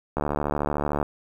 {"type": "click train", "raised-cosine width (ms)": 1, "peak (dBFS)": -11, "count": 64, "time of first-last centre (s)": [0.17, 1.028], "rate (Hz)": 73.4, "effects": ["8-bit"]}